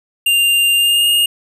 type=tone with pitch glide; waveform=square; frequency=2794 to 2841 Hz; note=F7 to F7; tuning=0 to +29 cents; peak=-11 dBFS; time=0.26-1.26 s; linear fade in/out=5 ms; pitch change=+29 cents; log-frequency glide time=0.75-1.07 s; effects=none